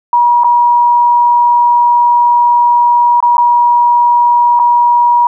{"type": "tone with dropouts", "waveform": "sine", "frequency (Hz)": 959, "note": "A#5", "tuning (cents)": 49, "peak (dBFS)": -5, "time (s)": [0.13, 5.27], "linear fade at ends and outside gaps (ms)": 2, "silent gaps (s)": [[0.436, 0.444], [3.204, 3.226], [3.37, 3.38], [4.592, 4.597]], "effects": []}